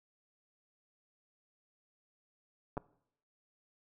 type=clicks; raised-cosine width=1 ms; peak=-26 / -22 dBFS; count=2; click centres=2.77 / 2.777 s; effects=noise-tail reverb RT60 0.7 s tail -21 dB re dry